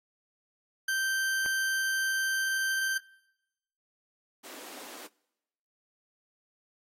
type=tone; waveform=40% pulse; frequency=1562 Hz; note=G6; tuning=7 cents flat; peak=-26 dBFS; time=0.88-2.98 s; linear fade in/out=5 ms
type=click; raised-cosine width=0.5 ms; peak=-26 dBFS; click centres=1.461 s
type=high-pass noise; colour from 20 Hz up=pink; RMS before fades=-46 dBFS; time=4.43-5.08 s; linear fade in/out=20 ms; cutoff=240 Hz; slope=48 dB/octave
effects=noise-tail reverb RT60 1.0 s tail -25 dB re dry + AAC 48 kbps